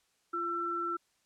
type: tone pair together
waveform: sine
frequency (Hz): 343.3 / 1341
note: F4 / E6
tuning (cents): -30 / +29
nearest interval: 2 octaves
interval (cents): 2359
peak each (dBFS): -38 / -32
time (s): 0.33-0.97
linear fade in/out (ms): 10
effects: white hiss -73 dBFS RMS until 1.25 s + low-pass 9000 Hz 12 dB/octave